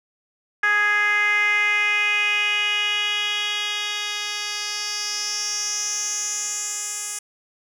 10% pulse tone with band-pass filter sweep, 415.3 Hz, G#4, in tune, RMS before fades -23 dBFS, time 0.63-7.19 s, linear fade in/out 5 ms, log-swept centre 1700 to 8300 Hz, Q 4.2, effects none

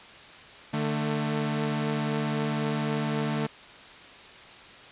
sawtooth tone pair together, 149.42 / 222.2 Hz, D3 / A3, +30 / +17 cents, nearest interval perfect fifth, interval 687 cents, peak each -25 dBFS, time 0.73-3.47 s, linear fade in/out 10 ms, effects white hiss -47 dBFS RMS until 4.91 s + resampled to 8000 Hz

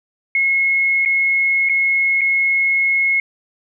sine tone with dropouts, 2171 Hz, C#7, 37 cents flat, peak -13 dBFS, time 0.35-3.2 s, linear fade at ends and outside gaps 2 ms, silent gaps 1.051-1.058 / 1.689-1.695 / 2.21-2.215 s, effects none

